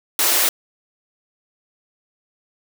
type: high-pass noise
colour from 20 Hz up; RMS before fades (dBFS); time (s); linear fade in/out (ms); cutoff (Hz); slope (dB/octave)
white; -17; 0.19-0.49; 2; 270; 96
effects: none